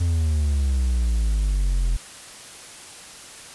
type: exponential sweep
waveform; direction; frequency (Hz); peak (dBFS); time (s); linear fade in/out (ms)
triangle; down; 87.2 to 41.38; -16; 0-1.97; 10
effects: white hiss -41 dBFS RMS until 3.54 s + resampled to 24000 Hz